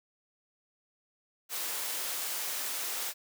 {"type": "high-pass noise", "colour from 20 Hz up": "white", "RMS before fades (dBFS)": -35, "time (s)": [1.49, 3.14], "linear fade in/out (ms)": 50, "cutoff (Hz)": 400, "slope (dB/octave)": 12, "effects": []}